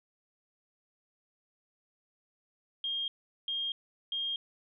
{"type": "tone bursts", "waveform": "sine", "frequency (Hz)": 3225, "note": "G7", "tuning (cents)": 48, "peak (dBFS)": -31, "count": 3, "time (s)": [2.84, 4.36], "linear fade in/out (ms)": 2, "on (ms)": 240, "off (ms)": 400, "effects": []}